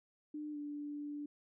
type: tone with pitch glide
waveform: sine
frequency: 300 to 292.5 Hz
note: D4 to D4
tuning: +37 to -7 cents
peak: -40 dBFS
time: 0.34-1.26 s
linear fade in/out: 5 ms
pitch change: -44 cents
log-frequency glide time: 0.52-0.57 s
effects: none